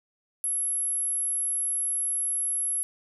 sine tone, 11175 Hz, F9, in tune, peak -25 dBFS, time 0.44-2.83 s, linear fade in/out 0 ms, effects none

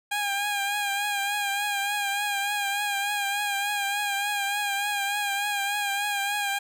15% pulse tone with vibrato, 811 Hz, G#5, 41 cents flat, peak -19 dBFS, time 0.11-6.59 s, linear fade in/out 10 ms, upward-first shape triangle, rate 3.4 Hz, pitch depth 48 cents each way, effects none

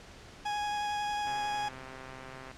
40% pulse tone with vibrato, 830.6 Hz, G#5, in tune, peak -30 dBFS, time 0.45-1.69 s, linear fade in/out 10 ms, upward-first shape triangle, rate 11 Hz, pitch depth 11 cents each way
click train, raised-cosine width 0.5 ms, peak -31 dBFS, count 164, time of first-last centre 1.27-2.514 s, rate 131 Hz
effects pink hiss -51 dBFS RMS until 2.57 s + low-pass 6000 Hz 12 dB/octave

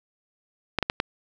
clicks, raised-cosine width 0.3 ms, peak -6 dBFS, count 4, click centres 0.787 / 0.827 / 0.899 / 1.001 s, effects none

